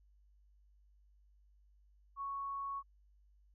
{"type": "tone", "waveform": "sine", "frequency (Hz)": 1108.7, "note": "C#6", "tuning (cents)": 0, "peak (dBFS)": -38, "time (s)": [2.16, 2.83], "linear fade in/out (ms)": 50, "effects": ["added 50 Hz sine -64 dBFS peak until 3.54 s"]}